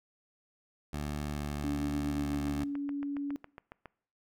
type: tone with vibrato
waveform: 15% pulse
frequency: 73.42 Hz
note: D2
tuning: in tune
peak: -28 dBFS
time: 0.93-2.64 s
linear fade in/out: 5 ms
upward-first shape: square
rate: 1.2 Hz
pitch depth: 9 cents each way
type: tone with pitch glide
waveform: sine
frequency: 287 to 283.7 Hz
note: D4 to C#4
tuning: -40 to +40 cents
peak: -32 dBFS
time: 1.64-3.36 s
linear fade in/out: 0 ms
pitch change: -20 cents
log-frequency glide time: 1.89-2.73 s
type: click train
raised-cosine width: 0.5 ms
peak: -30 dBFS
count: 12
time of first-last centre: 2.34-3.857 s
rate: 7.25 Hz
effects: noise-tail reverb RT60 0.6 s tail -23 dB re dry